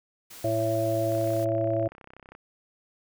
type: noise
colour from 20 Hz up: white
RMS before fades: -45 dBFS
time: 0.3-1.45 s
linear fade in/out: 10 ms
type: harmonic tone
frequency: 111.2 Hz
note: A2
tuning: 19 cents sharp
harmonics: 1 / 3 / 5 / 6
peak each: -30 / -30 / -29 / -27 dBFS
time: 0.44-1.88 s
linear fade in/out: 5 ms
type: click train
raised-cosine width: 0.5 ms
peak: -32 dBFS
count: 41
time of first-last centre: 1.12-2.351 s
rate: 32.5 Hz
effects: none